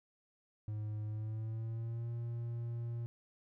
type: tone with pitch glide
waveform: triangle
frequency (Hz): 106.6 to 117.6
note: G#2 to A#2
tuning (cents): +46 to +16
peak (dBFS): -35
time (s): 0.68-3.06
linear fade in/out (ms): 0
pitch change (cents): +170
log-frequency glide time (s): 1.06-2.1
effects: none